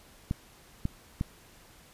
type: clicks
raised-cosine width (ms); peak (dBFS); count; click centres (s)
5; -16; 3; 0.311 / 0.854 / 1.211
effects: pink hiss -56 dBFS RMS until 1.93 s + resampled to 32000 Hz